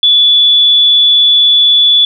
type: tone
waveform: sine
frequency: 3444 Hz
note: A7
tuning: 38 cents flat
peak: -4 dBFS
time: 0.03-2.05 s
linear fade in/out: 2 ms
effects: none

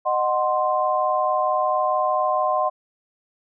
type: chord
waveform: sine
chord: C diminished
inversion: first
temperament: equal with one note detuned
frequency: 615.5 / 740 / 1046.5 Hz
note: Eb5 / Gb5 / C6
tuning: -19 / 0 / 0 cents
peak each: -23 / -23 / -22 dBFS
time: 0.05-2.7 s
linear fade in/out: 20 ms
effects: none

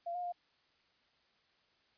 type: tone with pitch steps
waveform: sine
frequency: 687 / 713 / 704 Hz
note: F5 / F5 / F5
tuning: -29 / +36 / +14 cents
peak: -36 dBFS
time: 0.06-0.324 s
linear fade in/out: 10 ms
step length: 88 ms
effects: white hiss -72 dBFS RMS until 1.97 s + resampled to 11025 Hz

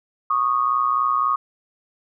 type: tone pair together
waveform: sine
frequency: 1108 / 1231.7 Hz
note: C#6 / D#6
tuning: -1 / -18 cents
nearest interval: major second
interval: 183 cents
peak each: -20 dBFS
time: 0.3-1.36 s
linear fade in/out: 5 ms
effects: none

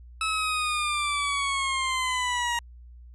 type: linear sweep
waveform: 20% pulse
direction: down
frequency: 1302 to 943 Hz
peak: -20 dBFS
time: 0.21-2.59 s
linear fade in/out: 2 ms
effects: added 60 Hz sine -44 dBFS peak until 3.14 s + resampled to 24000 Hz

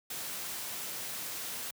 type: noise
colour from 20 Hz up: white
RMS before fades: -39 dBFS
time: 0.1-1.71 s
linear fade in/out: 5 ms
effects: high-pass 100 Hz 12 dB/octave

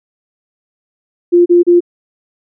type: tone bursts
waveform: sine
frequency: 349.2 Hz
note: F4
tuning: in tune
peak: -4 dBFS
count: 3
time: 1.32-1.806 s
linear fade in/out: 20 ms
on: 140 ms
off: 33 ms
effects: none

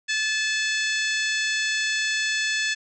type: harmonic tone with a mistuned harmonic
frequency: 867 Hz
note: A5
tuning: 26 cents flat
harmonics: 2 / 3 / 4 / 5 / 6 / 7 / 8 / 9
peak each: -25 / -29 / -31 / -33 / -35 / -36 / -37 / -38 dBFS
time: 0.08-2.75 s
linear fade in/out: 20 ms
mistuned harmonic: 7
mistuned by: +28 cents
effects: none

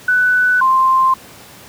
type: tone pair in turn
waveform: sine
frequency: 1493 / 1048.2 Hz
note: F#6 / C6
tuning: +15 / +3 cents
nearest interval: tritone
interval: 612 cents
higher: first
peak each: -10 / -9 dBFS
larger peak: second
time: 0.08-0.61 / 0.61-1.14 s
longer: neither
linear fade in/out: 5 ms
effects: pink hiss -39 dBFS RMS until 1.68 s + high-pass 100 Hz 12 dB/octave

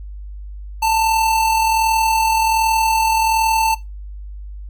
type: tone with amplitude modulation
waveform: square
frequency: 890 Hz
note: A5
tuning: 20 cents sharp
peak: -13 dBFS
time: 0.82-3.75 s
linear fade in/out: 10 ms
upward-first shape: sine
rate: 41.3 Hz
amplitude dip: 35%
effects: noise-tail reverb RT60 0.2 s tail -18 dB re dry + added 50 Hz sine -29 dBFS peak until 4.69 s

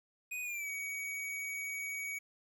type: tone with pitch glide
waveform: square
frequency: 2489 to 2256 Hz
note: D#7 to C#7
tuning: 0 to +30 cents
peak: -38 dBFS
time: 0.31-2.19 s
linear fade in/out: 10 ms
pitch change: -170 cents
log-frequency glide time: 0.43-0.69 s
effects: 11-bit

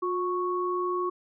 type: tone pair together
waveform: sine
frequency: 358.7 / 1107 Hz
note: F4 / C#6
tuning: +46 / -3 cents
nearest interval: octave + minor sixth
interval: 1951 cents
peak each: -28 / -29 dBFS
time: 0.02-1.1 s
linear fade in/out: 10 ms
effects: none

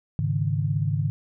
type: chord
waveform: sine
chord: Ab suspended fourth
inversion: none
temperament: just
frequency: 103.83 / 138.43 / 155.74 Hz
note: Ab2 / Db3 / Eb3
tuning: 0 / -2 / +2 cents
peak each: -26 dBFS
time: 0.19-1.1 s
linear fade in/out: 0 ms
effects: none

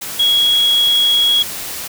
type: tone in noise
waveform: sine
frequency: 3322 Hz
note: G#7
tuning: in tune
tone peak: -10 dBFS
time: 0.19-1.43 s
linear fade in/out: 10 ms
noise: white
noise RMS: -26 dBFS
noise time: 0.01-1.88 s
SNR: +13 dB
effects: none

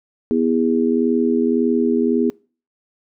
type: harmonic tone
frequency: 81.8 Hz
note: E2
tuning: 13 cents flat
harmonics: 3 / 4 / 5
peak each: -17 / -21 / -20 dBFS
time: 0.31-2.3 s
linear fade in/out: 0 ms
effects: noise-tail reverb RT60 0.4 s tail -26 dB re dry

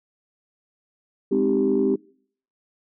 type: chord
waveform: sine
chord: Ab major seventh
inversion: none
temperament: equal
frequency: 207.7 / 261.6 / 311.1 / 392 Hz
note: Ab3 / C4 / Eb4 / G4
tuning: 0 / 0 / 0 / 0 cents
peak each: -25 / -22 / -26 / -20 dBFS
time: 1.31-1.96 s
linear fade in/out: 10 ms
effects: noise-tail reverb RT60 0.6 s tail -25 dB re dry + tanh soft clip ceiling -10 dBFS

